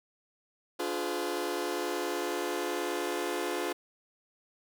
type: chord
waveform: sawtooth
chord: D diminished seventh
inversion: none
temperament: just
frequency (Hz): 293.7 / 352.4 / 422.9 / 507.5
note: D4 / F4 / Ab4 / Cb5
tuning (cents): 0 / +16 / +31 / +47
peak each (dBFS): -35 / -30 / -33 / -34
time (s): 0.79-3.73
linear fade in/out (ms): 10
effects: none